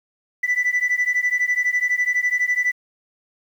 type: beating tone pair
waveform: sine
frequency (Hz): 1975.5 / 1987.5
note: B6 / B6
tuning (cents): 0 / +10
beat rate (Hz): 12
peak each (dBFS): -19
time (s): 0.43-2.72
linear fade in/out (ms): 10
effects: tanh soft clip ceiling -14 dBFS + 8-bit